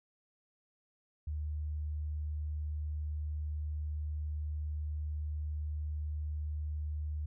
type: tone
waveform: sine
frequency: 75.6 Hz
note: D#2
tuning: 49 cents flat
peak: -34 dBFS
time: 1.27-7.26 s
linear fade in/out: 5 ms
effects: none